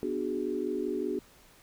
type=chord; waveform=sine; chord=G# half-diminished seventh; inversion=first; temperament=equal with one note detuned; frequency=246.9 / 297.1 / 370 / 415.3 Hz; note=B3 / D4 / F#4 / G#4; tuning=0 / +20 / 0 / 0 cents; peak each=-37 / -35 / -33 / -35 dBFS; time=0.03-1.19 s; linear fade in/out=0 ms; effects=pink hiss -58 dBFS RMS until 1.62 s